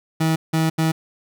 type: tone bursts at uneven times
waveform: 30% pulse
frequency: 160.4 Hz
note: E3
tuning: 47 cents flat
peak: -14 dBFS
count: 3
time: 0.2-0.36 / 0.53-0.7 / 0.78-0.92 s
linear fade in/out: 10 ms
effects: none